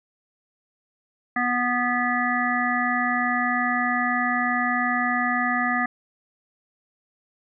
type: harmonic tone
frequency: 245.6 Hz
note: B3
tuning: 9 cents flat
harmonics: 1 / 3 / 5 / 7 / 8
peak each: -27 / -27 / -27 / -27 / -27 dBFS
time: 1.36-5.86 s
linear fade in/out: 5 ms
effects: none